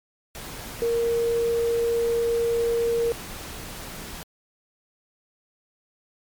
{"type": "tone in noise", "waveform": "sine", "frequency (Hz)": 466.2, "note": "A#4", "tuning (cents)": 0, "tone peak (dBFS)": -20, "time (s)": [0.82, 3.12], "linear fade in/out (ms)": 0, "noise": "pink", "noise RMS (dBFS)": -37, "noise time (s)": [0.35, 4.23], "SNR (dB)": 14, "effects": ["MP3 96 kbps"]}